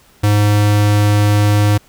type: tone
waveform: square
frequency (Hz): 103.83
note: G#2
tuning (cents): 0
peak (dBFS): -10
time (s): 0.23-1.78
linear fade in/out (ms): 10
effects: pink hiss -49 dBFS RMS until 1.88 s